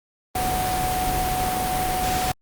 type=tone in noise; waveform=sine; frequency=740 Hz; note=F#5; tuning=in tune; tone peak=-23 dBFS; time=0.35-2.32 s; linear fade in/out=5 ms; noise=pink; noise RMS=-26 dBFS; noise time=0.35-2.32 s; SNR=0 dB; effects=Opus 32 kbps